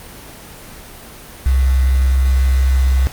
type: tone with quantisation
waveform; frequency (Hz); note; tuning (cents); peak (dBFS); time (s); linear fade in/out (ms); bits
sine; 65.41; C2; 0; -10; 1.46-3.07; 0; 5
effects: pink hiss -36 dBFS RMS until 3.12 s + Opus 24 kbps